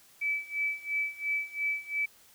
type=tone with tremolo; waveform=sine; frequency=2304 Hz; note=D7; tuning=34 cents flat; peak=-26 dBFS; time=0.21-2.06 s; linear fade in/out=10 ms; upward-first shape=sine; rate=2.9 Hz; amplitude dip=90%; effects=white hiss -59 dBFS RMS until 2.34 s